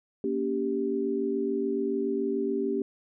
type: chord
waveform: sine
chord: G diminished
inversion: first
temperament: just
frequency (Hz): 235.2 / 282.2 / 392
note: Bb3 / Db4 / G4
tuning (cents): +16 / +31 / 0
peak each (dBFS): -32 / -31 / -28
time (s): 0.24-2.82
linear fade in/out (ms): 2
effects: none